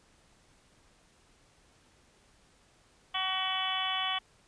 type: harmonic tone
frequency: 376.9 Hz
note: F#4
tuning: 32 cents sharp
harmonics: 2 / 3 / 4 / 5 / 6 / 7 / 8 / 9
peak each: -37 / -36 / -44 / -41 / -40 / -44 / -34 / -36 dBFS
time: 3.14-4.19 s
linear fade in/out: 10 ms
effects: pink hiss -64 dBFS RMS until 4.47 s + resampled to 22050 Hz